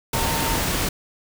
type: tone in noise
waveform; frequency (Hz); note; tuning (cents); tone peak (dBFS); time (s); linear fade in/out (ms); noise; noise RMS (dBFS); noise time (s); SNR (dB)
sine; 914; A#5; -34; -28; 0.13-0.57; 5; pink; -23; 0.13-0.89; -8
effects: none